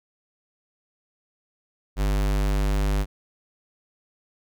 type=tone; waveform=square; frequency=49.79 Hz; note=G1; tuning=28 cents sharp; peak=-21 dBFS; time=1.96-3.06 s; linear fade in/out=50 ms; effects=none